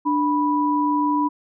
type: tone pair together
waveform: sine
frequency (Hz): 295.6 / 984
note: D4 / B5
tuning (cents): +11 / -7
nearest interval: octave + major sixth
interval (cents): 2082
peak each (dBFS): -20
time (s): 0.05-1.29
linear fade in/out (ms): 20
effects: none